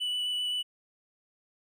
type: tone with vibrato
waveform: triangle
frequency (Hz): 2966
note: F#7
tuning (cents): +4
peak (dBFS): -27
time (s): 0-0.63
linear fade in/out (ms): 20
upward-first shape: square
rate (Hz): 7.7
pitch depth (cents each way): 8
effects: none